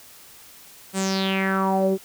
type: tone with low-pass filter sweep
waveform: sawtooth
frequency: 192.1 Hz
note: G3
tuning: 35 cents flat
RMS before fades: -22 dBFS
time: 0.93-1.98 s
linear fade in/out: 50 ms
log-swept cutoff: 9200 to 390 Hz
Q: 5.5
effects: white hiss -47 dBFS RMS until 2.04 s